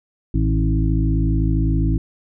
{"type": "harmonic tone with a mistuned harmonic", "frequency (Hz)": 53.7, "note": "A1", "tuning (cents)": -41, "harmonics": [1, 2, 3, 5, 6], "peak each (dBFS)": [-18, -21, -23, -25, -26], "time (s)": [0.34, 1.98], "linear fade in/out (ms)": 5, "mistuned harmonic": 2, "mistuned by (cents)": 28, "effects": []}